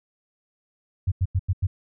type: tone bursts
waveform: sine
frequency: 93 Hz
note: F#2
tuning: 9 cents sharp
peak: -18 dBFS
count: 5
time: 1.07-1.67 s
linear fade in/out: 10 ms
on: 48 ms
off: 90 ms
effects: none